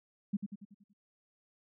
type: tone with echo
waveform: sine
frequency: 202.3 Hz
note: G#3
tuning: 45 cents flat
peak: -28 dBFS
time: 0.33-0.37 s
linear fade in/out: 10 ms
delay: 94 ms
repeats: 6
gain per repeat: -6 dB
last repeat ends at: 0.934 s
effects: none